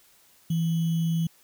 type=tone with sample-and-hold; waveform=sine; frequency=164.81 Hz; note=E3; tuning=in tune; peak=-22 dBFS; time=0.5-1.27 s; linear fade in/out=5 ms; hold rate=3150 Hz; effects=white hiss -59 dBFS RMS until 1.43 s